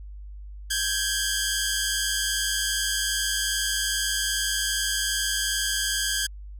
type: tone pair together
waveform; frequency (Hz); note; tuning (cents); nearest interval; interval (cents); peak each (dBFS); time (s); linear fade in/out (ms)
10% pulse; 1568 / 1670.5; G6 / G#6; 0 / +10; minor second; 110; -18; 0.7-6.27; 10
effects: added 50 Hz sine -37 dBFS peak until 6.59 s